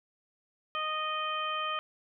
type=harmonic tone; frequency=620 Hz; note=D#5; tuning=6 cents flat; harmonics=1 / 2 / 3 / 4 / 5; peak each=-41 / -32 / -43 / -40 / -38 dBFS; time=0.75-1.79 s; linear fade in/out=0 ms; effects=none